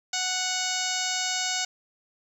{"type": "harmonic tone with a mistuned harmonic", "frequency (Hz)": 740, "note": "F#5", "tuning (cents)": 0, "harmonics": [1, 2, 3, 4, 5, 6, 7, 8, 9, 10], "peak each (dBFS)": [-35, -35, -35, -35, -35, -35, -35, -35, -35, -35], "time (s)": [0.13, 1.65], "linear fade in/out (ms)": 5, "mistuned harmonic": 4, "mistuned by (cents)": -18, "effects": ["9-bit"]}